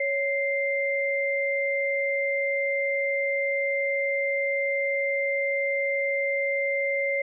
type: tone pair together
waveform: sine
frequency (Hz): 554.4 / 2093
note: C#5 / C7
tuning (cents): 0 / 0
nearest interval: octave + major seventh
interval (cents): 2300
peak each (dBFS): -26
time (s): 0-7.22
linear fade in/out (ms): 5
effects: none